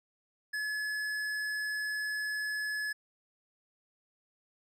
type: tone with tanh clipping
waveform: sine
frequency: 1707 Hz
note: G#6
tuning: 47 cents sharp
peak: -34 dBFS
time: 0.53-2.93 s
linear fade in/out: 10 ms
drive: 14 dB
effects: none